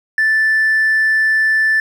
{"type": "tone", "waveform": "triangle", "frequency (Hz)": 1760, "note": "A6", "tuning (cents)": 0, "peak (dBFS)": -8, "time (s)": [0.18, 1.8], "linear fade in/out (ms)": 2, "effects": ["tanh soft clip ceiling -7 dBFS"]}